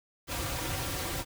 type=noise with comb filter; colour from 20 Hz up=pink; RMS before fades=-34 dBFS; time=0.27-1.25 s; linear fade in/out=50 ms; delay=4.7 ms; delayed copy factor=-0.75; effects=none